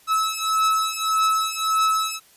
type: beating tone pair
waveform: 45% pulse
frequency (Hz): 1298 / 1299.7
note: E6 / E6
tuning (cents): -27 / -25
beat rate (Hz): 1.7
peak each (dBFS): -22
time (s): 0.07-2.2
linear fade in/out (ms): 50
effects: white hiss -54 dBFS RMS until 2.36 s + resampled to 32000 Hz